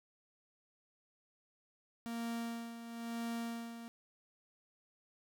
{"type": "tone with tremolo", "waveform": "45% pulse", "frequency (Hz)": 232.2, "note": "A#3", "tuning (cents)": -7, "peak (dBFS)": -37, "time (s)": [2.06, 3.88], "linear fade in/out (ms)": 0, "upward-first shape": "sine", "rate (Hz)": 1, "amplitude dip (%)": 65, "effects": []}